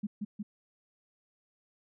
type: tone with echo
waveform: sine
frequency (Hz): 207.7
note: G#3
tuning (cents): 0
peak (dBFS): -30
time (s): 0.03-0.07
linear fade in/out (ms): 10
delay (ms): 180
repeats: 2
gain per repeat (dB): -2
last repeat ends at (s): 0.43
effects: none